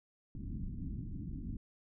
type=low-pass noise; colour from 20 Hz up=pink; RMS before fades=-41 dBFS; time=0.35-1.57 s; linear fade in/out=2 ms; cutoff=290 Hz; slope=48 dB/octave; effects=none